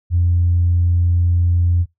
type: tone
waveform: sine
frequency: 87 Hz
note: F2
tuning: 6 cents flat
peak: -11 dBFS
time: 0.1-1.86 s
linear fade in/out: 50 ms
effects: noise-tail reverb RT60 0.2 s tail -24 dB re dry + tanh soft clip ceiling -7 dBFS